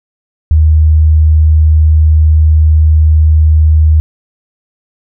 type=tone; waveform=sine; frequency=77.78 Hz; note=D#2; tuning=in tune; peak=-3 dBFS; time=0.51-4 s; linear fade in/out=0 ms; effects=none